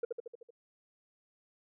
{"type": "tone with echo", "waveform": "sine", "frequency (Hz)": 470.7, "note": "A#4", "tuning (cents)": 17, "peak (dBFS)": -27, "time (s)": [0.03, 0.05], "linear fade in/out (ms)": 5, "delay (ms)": 76, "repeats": 6, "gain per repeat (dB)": -4, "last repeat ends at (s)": 0.506, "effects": ["tanh soft clip ceiling -29 dBFS"]}